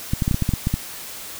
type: clicks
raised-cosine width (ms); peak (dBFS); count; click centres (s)
5; -7; 10; 0.135 / 0.222 / 0.279 / 0.312 / 0.344 / 0.423 / 0.491 / 0.537 / 0.671 / 0.74
effects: white hiss -35 dBFS RMS until 1.39 s